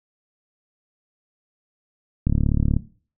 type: click train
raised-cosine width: 5 ms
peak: -7 dBFS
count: 19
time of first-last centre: 2.27-2.766 s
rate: 36.3 Hz
effects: noise-tail reverb RT60 0.4 s tail -17 dB re dry